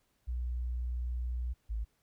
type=tone pair in turn; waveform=sine; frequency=60.9 / 54.64 Hz; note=B1 / A1; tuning=-24 / -11 cents; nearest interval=major second; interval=187 cents; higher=first; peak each=-32 / -32 dBFS; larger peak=neither; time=0.27-1.54 / 1.69-1.85 s; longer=first; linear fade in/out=20 ms; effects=pink hiss -75 dBFS RMS until 2.02 s